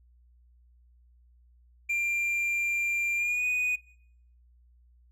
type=tone with pitch glide; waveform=triangle; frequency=2381 to 2481 Hz; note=D7 to D#7; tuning=+23 to -6 cents; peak=-24 dBFS; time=1.89-3.76 s; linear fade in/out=10 ms; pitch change=+71 cents; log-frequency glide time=3.16-3.44 s; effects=noise-tail reverb RT60 0.7 s tail -22 dB re dry + added 60 Hz sine -57 dBFS peak until 5.11 s